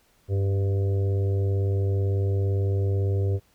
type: harmonic tone with a mistuned harmonic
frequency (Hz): 97.9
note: G2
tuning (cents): -2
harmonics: 1 / 3 / 4 / 5 / 6 / 7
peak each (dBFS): -21 / -41 / -32 / -36 / -45 / -48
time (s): 0.28-3.4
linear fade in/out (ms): 50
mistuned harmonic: 3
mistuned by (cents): -34
effects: pink hiss -63 dBFS RMS until 3.54 s